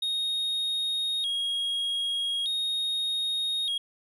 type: tone with vibrato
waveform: triangle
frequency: 3497 Hz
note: A7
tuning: 11 cents flat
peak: -25 dBFS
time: 0.02-3.78 s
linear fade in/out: 5 ms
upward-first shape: square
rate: 0.41 Hz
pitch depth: 110 cents each way
effects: none